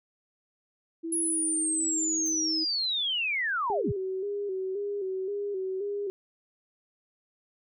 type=tone with pitch glide; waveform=sine; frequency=329.6 to 318.4 Hz; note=E4 to D#4; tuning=0 to +40 cents; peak=-31 dBFS; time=1.03-2.65 s; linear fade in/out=20 ms; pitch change=-60 cents; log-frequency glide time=1.19-1.42 s
type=linear sweep; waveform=sine; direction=down; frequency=10620 to 63.2 Hz; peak=-26 dBFS; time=1.12-3.92 s; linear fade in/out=5 ms
type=noise with exponential decay; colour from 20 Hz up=violet; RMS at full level=-43 dBFS; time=2.26-2.39 s; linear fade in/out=1 ms; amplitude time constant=28 ms
type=tone with vibrato; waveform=sine; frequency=392 Hz; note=G4; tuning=in tune; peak=-29 dBFS; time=3.7-6.1 s; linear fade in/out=0 ms; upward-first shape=square; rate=1.9 Hz; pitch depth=63 cents each way
effects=none